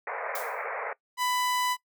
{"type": "band-pass noise", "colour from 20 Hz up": "pink", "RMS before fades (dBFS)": -34, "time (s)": [0.07, 0.93], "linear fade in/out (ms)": 2, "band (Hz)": [440, 2300], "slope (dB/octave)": 96}
{"type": "noise with exponential decay", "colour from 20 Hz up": "blue", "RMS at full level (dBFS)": -34, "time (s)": [0.35, 0.66], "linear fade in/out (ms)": 2, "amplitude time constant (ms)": 66}
{"type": "tone", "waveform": "sawtooth", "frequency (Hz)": 996, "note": "B5", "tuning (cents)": 14, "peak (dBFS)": -22, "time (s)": [1.17, 1.77], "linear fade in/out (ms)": 50}
{"effects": ["noise-tail reverb RT60 0.1 s tail -20 dB re dry"]}